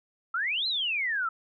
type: exponential two-way sweep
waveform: sine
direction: up then down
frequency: 1293 to 4186 to 1293 Hz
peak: -26 dBFS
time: 0.34-1.29 s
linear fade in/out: 5 ms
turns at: 0.67 s
effects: none